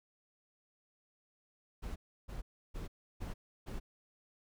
brown noise bursts, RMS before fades -41 dBFS, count 5, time 1.82-3.8 s, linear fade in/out 20 ms, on 140 ms, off 320 ms, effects none

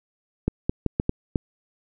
clicks, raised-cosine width 3 ms, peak -8 dBFS, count 6, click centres 0.48 / 0.695 / 0.863 / 0.999 / 1.094 / 1.358 s, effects none

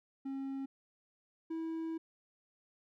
triangle tone pair in turn, 270.8 / 325.2 Hz, C#4 / E4, -40 / -23 cents, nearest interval minor third, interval 317 cents, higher second, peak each -35 / -34 dBFS, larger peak second, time 0.25-0.66 / 1.5-1.98 s, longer second, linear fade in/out 10 ms, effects none

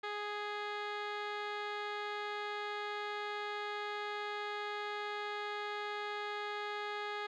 15% pulse tone with low-pass filter, 415.3 Hz, G#4, in tune, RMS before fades -40 dBFS, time 0.03-7.27 s, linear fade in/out 10 ms, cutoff 2900 Hz, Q 3.5, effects none

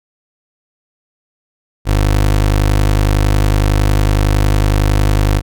25% pulse tone, 50.9 Hz, G#1, 34 cents flat, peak -6 dBFS, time 1.85-5.42 s, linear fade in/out 50 ms, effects none

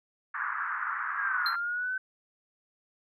pink band-pass noise, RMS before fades -33 dBFS, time 0.34-1.56 s, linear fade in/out 5 ms, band 1100 to 1700 Hz, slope 48 dB/octave
sine linear two-way sweep, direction down then up, 1661.2 to 1367 to 1532 Hz, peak -29 dBFS, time 1.18-1.98 s, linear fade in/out 5 ms, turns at 1.5 s
triangle tone with exponential decay, 4147 Hz, C8, 16 cents flat, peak -24 dBFS, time 1.46-1.6 s, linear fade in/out 2 ms, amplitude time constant 29 ms
effects none

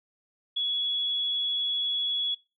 sine tone, 3372 Hz, G#7, 26 cents sharp, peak -25 dBFS, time 0.56-2.35 s, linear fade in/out 10 ms, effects noise-tail reverb RT60 0.3 s tail -25 dB re dry

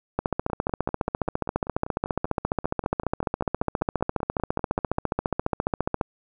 two click trains, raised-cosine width 1 ms, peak -9 / -20 dBFS, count 86 / 24, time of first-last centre 0.19-6.012 / 0.5-4.983 s, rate 14.6 / 5.13 Hz, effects none

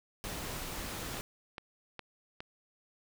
pink noise, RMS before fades -40 dBFS, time 0.24-1.21 s, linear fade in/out 0 ms
click train, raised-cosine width 0.3 ms, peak -25 dBFS, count 4, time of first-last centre 1.17-2.405 s, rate 2.43 Hz
effects none

